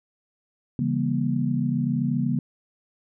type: chord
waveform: sine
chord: C# diminished seventh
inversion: none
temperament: just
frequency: 138.59 / 166.31 / 199.57 / 239.5 Hz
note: C#3 / E3 / G3 / Bb3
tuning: 0 / +16 / +31 / +47 cents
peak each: -26 / -29 / -29 / -25 dBFS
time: 0.79-2.39 s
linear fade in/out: 2 ms
effects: none